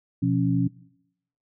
sine tone cluster, 124.1 / 175.8 / 277 Hz, B2 / F3 / C#4, +9 / +12 / -1 cents, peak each -24 dBFS, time 0.22-0.68 s, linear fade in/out 10 ms, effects noise-tail reverb RT60 0.8 s tail -22 dB re dry

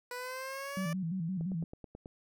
15% pulse exponential sweep, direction up, 489.7 to 588 Hz, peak -32 dBFS, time 0.11-0.93 s, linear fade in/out 2 ms
sine tone with vibrato, 175.9 Hz, F3, 13 cents sharp, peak -32 dBFS, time 0.77-1.64 s, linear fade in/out 2 ms, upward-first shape square, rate 5.8 Hz, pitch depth 120 cents each way
click train, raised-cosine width 2 ms, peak -32 dBFS, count 7, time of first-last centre 1.41-2.059 s, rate 9.25 Hz
effects none

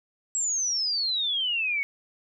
sine exponential sweep, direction down, 7740 to 2196 Hz, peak -24 dBFS, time 0.35-1.83 s, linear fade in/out 0 ms, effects none

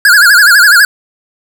square tone with vibrato, 1542 Hz, G6, 29 cents flat, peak -3 dBFS, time 0.05-0.85 s, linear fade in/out 2 ms, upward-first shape sine, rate 12 Hz, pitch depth 170 cents each way, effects none

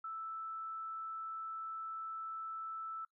sine tone, 1318.5 Hz, E6, in tune, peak -40 dBFS, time 0.04-3.05 s, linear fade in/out 5 ms, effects noise-tail reverb RT60 0.1 s tail -20 dB re dry

